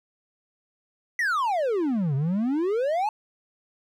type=exponential two-way sweep; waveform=triangle; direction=down then up; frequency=2010 to 130.81 to 885 Hz; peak=-20 dBFS; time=1.19-3.09 s; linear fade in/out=2 ms; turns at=2.15 s; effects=none